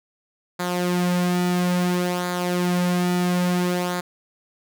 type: tone with flanger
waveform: sawtooth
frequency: 178.3 Hz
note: F3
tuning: 36 cents sharp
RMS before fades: -22 dBFS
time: 0.59-4.01 s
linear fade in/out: 10 ms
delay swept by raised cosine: 0.35 to 3.75 ms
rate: 0.59 Hz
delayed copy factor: -0.55
effects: none